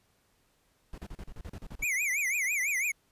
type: noise bursts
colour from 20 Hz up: brown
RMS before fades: -41 dBFS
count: 11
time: 0.93-1.84 s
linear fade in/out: 2 ms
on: 50 ms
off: 36 ms
type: tone with vibrato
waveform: square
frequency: 2217 Hz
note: C#7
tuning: in tune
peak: -28 dBFS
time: 1.82-2.92 s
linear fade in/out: 10 ms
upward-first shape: triangle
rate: 6 Hz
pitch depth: 230 cents each way
effects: pink hiss -70 dBFS RMS until 3.11 s + resampled to 32000 Hz